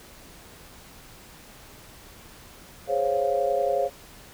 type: chord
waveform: sine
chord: Db major seventh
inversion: second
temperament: equal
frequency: 415.3 / 523.3 / 554.4 / 698.5 Hz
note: Ab4 / C5 / Db5 / F5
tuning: 0 / 0 / 0 / 0 cents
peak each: -30 / -27 / -25 / -27 dBFS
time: 2.87-3.9 s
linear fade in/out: 50 ms
effects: pink hiss -48 dBFS RMS until 4.33 s